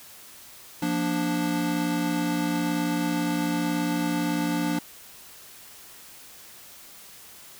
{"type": "chord", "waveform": "square", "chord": "Bb major", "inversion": "second", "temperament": "equal with one note detuned", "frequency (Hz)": [174.61, 235.7, 293.7], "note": ["F3", "Bb3", "D4"], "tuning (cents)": [0, 19, 0], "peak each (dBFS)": [-30, -32, -27], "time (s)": [0.82, 4.79], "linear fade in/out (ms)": 5, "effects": ["white hiss -47 dBFS RMS until 7.59 s"]}